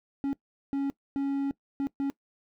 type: tone bursts at uneven times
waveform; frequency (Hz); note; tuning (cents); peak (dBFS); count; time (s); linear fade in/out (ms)
triangle; 277.2; C#4; 0; -24; 5; 0.24-0.33 / 0.73-0.9 / 1.16-1.51 / 1.8-1.87 / 2-2.1; 0
effects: noise-tail reverb RT60 0.1 s tail -20 dB re dry